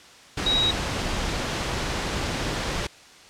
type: tone in noise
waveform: sine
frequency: 3821 Hz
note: A#7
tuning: 42 cents sharp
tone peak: -19 dBFS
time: 0.46-0.71 s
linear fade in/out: 5 ms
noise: pink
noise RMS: -27 dBFS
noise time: 0.37-2.87 s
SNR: +5 dB
effects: white hiss -48 dBFS RMS until 3.29 s + low-pass 6000 Hz 12 dB/octave